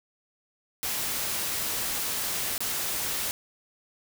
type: noise with dropouts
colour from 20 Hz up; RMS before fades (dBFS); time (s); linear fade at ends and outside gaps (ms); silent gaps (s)
white; -30; 0.83-3.31; 0; 2.579-2.605
effects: none